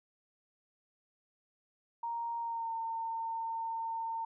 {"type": "tone with pitch glide", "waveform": "sine", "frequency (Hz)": [932.3, 908.4], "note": ["A#5", "A#5"], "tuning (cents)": [0, -45], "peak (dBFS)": -34, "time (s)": [2.03, 4.25], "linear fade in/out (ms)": 5, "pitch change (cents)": -45, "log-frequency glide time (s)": [2.4, 2.72], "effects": []}